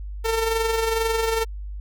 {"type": "tone with amplitude modulation", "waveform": "sawtooth", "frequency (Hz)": 451, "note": "A4", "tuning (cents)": 43, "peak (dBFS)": -15, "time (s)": [0.24, 1.45], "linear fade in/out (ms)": 20, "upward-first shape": "sine", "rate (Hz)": 22.2, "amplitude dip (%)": 45, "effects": ["added 50 Hz sine -30 dBFS peak until 1.8 s"]}